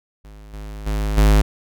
square tone with level steps, 52 Hz, G#1, 3 cents sharp, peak -39 / -31 / -20 / -11 dBFS, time 0.24-1.42 s, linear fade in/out 10 ms, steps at 0.53 / 0.86 / 1.17 s, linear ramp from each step 10 ms, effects none

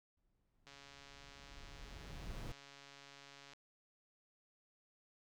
brown noise with exponential growth, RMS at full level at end -42 dBFS, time 0.17-2.52 s, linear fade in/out 5 ms, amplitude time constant 510 ms
click train, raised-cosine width 0.2 ms, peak -39 dBFS, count 402, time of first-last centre 0.67-3.534 s, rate 140 Hz
effects none

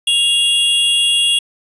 square tone pair together, 2807 / 3338 Hz, F7 / G#7, +8 / +8 cents, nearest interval minor third, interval 300 cents, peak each -15 / -15 dBFS, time 0.07-1.39 s, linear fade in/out 5 ms, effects resampled to 24000 Hz + 7-bit

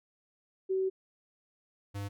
sine / square tone pair in turn, 379.8 / 100.6 Hz, F#4 / G2, +45 / +45 cents, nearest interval octave + major seventh, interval 2300 cents, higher first, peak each -27 / -36 dBFS, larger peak first, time 0.69-0.9 / 1.94-2.09 s, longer first, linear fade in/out 20 ms, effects none

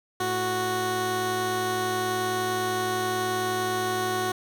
15% pulse tone pair together, 110 / 369.1 Hz, A2 / F#4, 0 / -4 cents, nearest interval octave + major sixth, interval 2096 cents, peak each -28 / -19 dBFS, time 0.2-4.32 s, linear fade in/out 5 ms, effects none

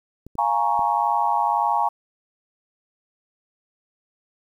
clicks, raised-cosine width 3 ms, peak -26 dBFS, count 3, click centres 0.266 / 0.354 / 0.793 s
sine chord, Bb minor seventh, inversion second, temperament equal, 698.5 / 830.6 / 932.3 / 1108.7 Hz, F5 / Ab5 / Bb5 / Db6, 0 / 0 / 0 / 0 cents, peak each -27 / -22 / -22 / -26 dBFS, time 0.38-1.89 s, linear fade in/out 10 ms
effects 9-bit

